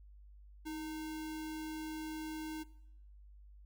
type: tone with sample-and-hold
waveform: sine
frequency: 314.6 Hz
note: D#4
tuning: 19 cents sharp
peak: -39 dBFS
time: 0.65-2.64 s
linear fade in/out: 20 ms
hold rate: 1225 Hz
effects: noise-tail reverb RT60 0.8 s tail -19 dB re dry + added 50 Hz sine -54 dBFS peak until 3.65 s